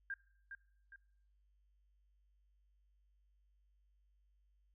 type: tone with echo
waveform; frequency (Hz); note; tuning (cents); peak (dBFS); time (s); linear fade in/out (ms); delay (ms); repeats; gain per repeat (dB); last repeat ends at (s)
sine; 1600; G6; +35; -39; 0.1-0.14; 2; 410; 2; -7; 0.96
effects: noise-tail reverb RT60 0.8 s tail -23 dB re dry + added 50 Hz sine -70 dBFS peak until 4.74 s